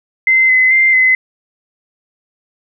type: tone with pitch steps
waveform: sine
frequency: 2068 / 2036 / 2090 / 2039 Hz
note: C7 / C7 / C7 / C7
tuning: -21 / -48 / -2 / -45 cents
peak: -7 dBFS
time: 0.27-1.15 s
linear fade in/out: 2 ms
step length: 220 ms
effects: none